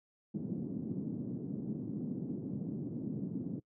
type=band-pass noise; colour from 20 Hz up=white; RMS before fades=-39 dBFS; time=0.34-3.6 s; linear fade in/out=10 ms; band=150 to 260 Hz; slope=24 dB/octave; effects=noise-tail reverb RT60 0.1 s tail -24 dB re dry